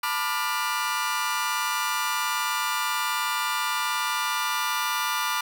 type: chord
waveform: sawtooth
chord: B half-diminished seventh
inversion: third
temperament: just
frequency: 889 / 987.8 / 1185.3 / 1422.4 Hz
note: A5 / B5 / D6 / F6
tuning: +18 / 0 / +16 / +31 cents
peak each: -30 / -26 / -25 / -27 dBFS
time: 0.03-5.41 s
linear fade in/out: 5 ms
effects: none